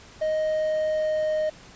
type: tone with pitch glide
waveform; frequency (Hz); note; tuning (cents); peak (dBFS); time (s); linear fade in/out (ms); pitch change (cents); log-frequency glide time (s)
triangle; 623 to 618.7; D#5 to D#5; +2 to -10; -20; 0.21-1.5; 10; -12; 0.41-1.35
effects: pink hiss -48 dBFS RMS until 1.75 s + resampled to 16000 Hz